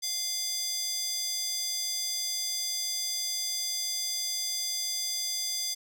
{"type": "tone with high-pass filter", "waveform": "square", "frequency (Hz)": 693, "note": "F5", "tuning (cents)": -14, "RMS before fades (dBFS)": -32, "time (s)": [0.02, 5.75], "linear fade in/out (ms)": 20, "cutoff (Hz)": 5000, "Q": 2.6, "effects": []}